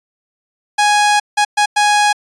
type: tone bursts at uneven times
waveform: sawtooth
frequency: 830.6 Hz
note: G#5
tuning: in tune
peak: -6 dBFS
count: 4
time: 0.78-1.2 / 1.37-1.45 / 1.57-1.66 / 1.76-2.13 s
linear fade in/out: 10 ms
effects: resampled to 22050 Hz